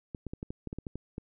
clicks, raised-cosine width 3 ms, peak -24 dBFS, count 11, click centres 0.148 / 0.267 / 0.335 / 0.429 / 0.505 / 0.673 / 0.729 / 0.786 / 0.868 / 0.956 / 1.181 s, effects none

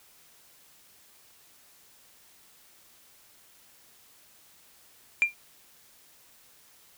sine tone with exponential decay, 2386 Hz, D7, 27 cents sharp, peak -13 dBFS, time 5.22-5.34 s, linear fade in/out 0 ms, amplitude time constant 24 ms, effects tanh soft clip ceiling -15 dBFS + white hiss -58 dBFS RMS until 6.97 s

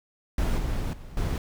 brown noise with level steps, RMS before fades -24 / -28 / -42 / -26 dBFS, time 0.38-1.38 s, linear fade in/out 2 ms, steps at 0.58 / 0.93 / 1.17 s, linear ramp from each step 2 ms, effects none

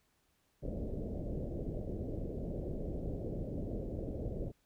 pink low-pass noise, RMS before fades -39 dBFS, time 0.62-4.52 s, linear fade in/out 20 ms, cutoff 600 Hz, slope 48 dB/octave, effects pink hiss -75 dBFS RMS until 4.65 s

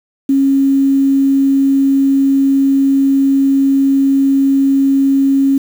sine tone with quantisation, 273.2 Hz, C#4, 25 cents flat, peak -8 dBFS, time 0.29-5.58 s, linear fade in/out 5 ms, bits 6, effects none

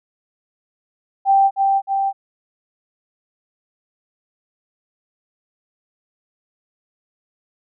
sine tone with echo, 784 Hz, G5, in tune, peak -10 dBFS, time 1.25-1.51 s, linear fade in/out 50 ms, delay 310 ms, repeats 2, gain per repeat -3 dB, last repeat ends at 2.13 s, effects none

